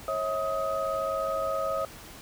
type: tone cluster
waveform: sine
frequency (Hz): 545 / 644 / 1259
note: C#5 / E5 / D#6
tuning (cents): -29 / -41 / +20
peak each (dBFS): -31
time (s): 0.08-1.85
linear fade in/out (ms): 2
effects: pink hiss -46 dBFS RMS until 2.21 s